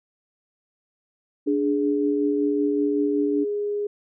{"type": "tone with tremolo", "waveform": "sine", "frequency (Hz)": 291.7, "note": "D4", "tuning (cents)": -12, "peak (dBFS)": -20, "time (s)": [1.46, 3.45], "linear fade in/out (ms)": 20, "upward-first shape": "sine", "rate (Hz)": 5.3, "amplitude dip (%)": 30}
{"type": "tone with pitch glide", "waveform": "sine", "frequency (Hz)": [415.7, 412.1], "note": ["G#4", "G#4"], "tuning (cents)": [2, -13], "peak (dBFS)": -23, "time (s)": [1.47, 3.87], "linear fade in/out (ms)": 5, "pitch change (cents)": -15, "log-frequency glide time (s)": [2.01, 3.72]}
{"effects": []}